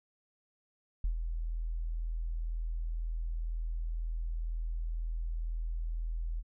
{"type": "tone with ADSR envelope", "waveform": "sine", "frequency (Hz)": 41.01, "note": "E1", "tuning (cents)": -8, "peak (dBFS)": -26, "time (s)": [1.04, 6.43], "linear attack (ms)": 4, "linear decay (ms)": 100, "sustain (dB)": -6, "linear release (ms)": 43, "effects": []}